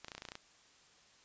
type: clicks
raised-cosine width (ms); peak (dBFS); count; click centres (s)
0.2; -27; 10; 0.046 / 0.083 / 0.118 / 0.15 / 0.18 / 0.221 / 0.252 / 0.287 / 0.319 / 0.354
effects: white hiss -64 dBFS RMS until 1.24 s + resampled to 16000 Hz